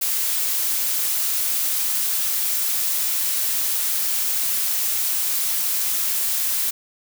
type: noise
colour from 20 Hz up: blue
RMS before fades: -22 dBFS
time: 0.01-6.71 s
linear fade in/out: 10 ms
effects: none